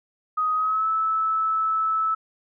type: tone with pitch glide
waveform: sine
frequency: 1253 to 1307 Hz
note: D#6 to E6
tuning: +12 to -15 cents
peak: -20 dBFS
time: 0.37-2.15 s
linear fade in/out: 10 ms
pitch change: +73 cents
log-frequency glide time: 0.54-0.87 s
effects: none